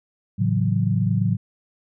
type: chord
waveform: sine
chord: F# minor seventh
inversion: first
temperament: equal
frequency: 110 / 138.59 / 164.81 / 185 Hz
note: A2 / C#3 / E3 / F#3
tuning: 0 / 0 / 0 / 0 cents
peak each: -21 / -25 / -26 / -23 dBFS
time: 0.38-1.37 s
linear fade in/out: 20 ms
effects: none